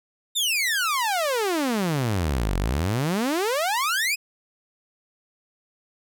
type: exponential two-way sweep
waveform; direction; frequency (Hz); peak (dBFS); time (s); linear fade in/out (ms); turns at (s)
sawtooth; down then up; 3729 to 43.26 to 2591; -18; 0.35-4.16; 20; 2.56
effects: none